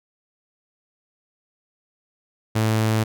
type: tone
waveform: sawtooth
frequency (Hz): 110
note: A2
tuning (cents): 0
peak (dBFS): -14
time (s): 2.55-3.04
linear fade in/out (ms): 10
effects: none